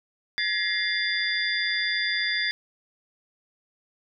sine tone cluster, 1695 / 1907 / 2091 / 3508 / 4814 Hz, G#6 / A#6 / C7 / A7 / D8, +35 / +39 / -2 / -6 / +42 cents, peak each -30 dBFS, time 0.38-2.51 s, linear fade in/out 0 ms, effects none

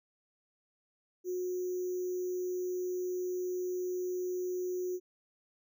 sine tone with sample-and-hold, 362.8 Hz, F#4, 34 cents flat, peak -32 dBFS, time 1.24-5 s, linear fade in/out 50 ms, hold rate 6300 Hz, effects none

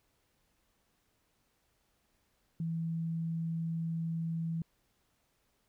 sine tone, 164.5 Hz, E3, 3 cents flat, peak -32 dBFS, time 2.6-4.62 s, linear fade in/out 2 ms, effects pink hiss -75 dBFS RMS until 5.68 s

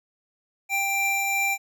square tone pair together, 786.9 / 2358 Hz, G5 / D7, +6 / +6 cents, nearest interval octave + perfect fifth, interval 1900 cents, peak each -29 / -24 dBFS, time 0.69-1.58 s, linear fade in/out 50 ms, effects none

